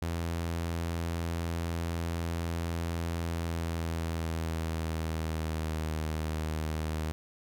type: tone with pitch glide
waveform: sawtooth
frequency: 84 to 78.37 Hz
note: E2 to D#2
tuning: +33 to +13 cents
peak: -27 dBFS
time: 0.02-7.12 s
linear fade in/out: 0 ms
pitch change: -120 cents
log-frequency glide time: 3.24-5.99 s
effects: none